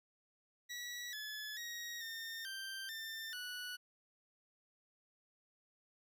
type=tone with pitch steps; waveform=20% pulse; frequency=1938 / 1716 / 1888 / 1821 / 1569 / 1793 / 1475 Hz; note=B6 / A6 / A#6 / A#6 / G6 / A6 / F#6; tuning=-33 / -44 / +22 / -41 / +1 / +32 / -6 cents; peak=-38 dBFS; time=0.69-3.77 s; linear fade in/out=20 ms; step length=440 ms; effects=none